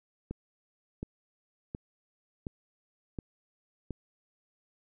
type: click train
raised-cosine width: 3 ms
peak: -23 dBFS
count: 6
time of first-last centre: 0.31-3.907 s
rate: 1.39 Hz
effects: none